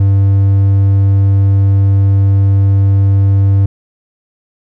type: tone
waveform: triangle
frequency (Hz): 98.3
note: G2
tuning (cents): +5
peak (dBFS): -4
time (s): 0-3.66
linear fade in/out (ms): 5
effects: none